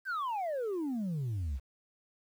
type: exponential sweep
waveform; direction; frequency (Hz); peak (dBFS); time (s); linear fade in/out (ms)
sine; down; 1619 to 61; -29; 0.05-1.6; 50
effects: tanh soft clip ceiling -31 dBFS + 10-bit